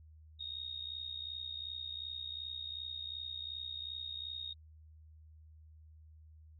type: tone with amplitude modulation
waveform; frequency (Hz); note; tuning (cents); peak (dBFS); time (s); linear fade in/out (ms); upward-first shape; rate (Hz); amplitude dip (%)
sine; 3729; A#7; 0; -37; 0.39-4.54; 20; sine; 62.7; 75
effects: added 78 Hz sine -55 dBFS peak until 6.59 s